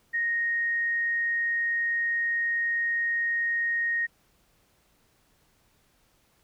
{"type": "tone", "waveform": "sine", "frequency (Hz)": 1864.7, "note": "A#6", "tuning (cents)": 0, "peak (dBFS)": -24, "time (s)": [0.13, 4.07], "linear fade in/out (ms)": 20, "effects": ["pink hiss -66 dBFS RMS until 6.43 s"]}